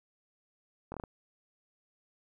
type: slowing click train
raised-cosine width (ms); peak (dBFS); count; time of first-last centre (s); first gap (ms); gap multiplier
1; -26; 5; 0.92-1.038; 21; 1.23
effects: 11-bit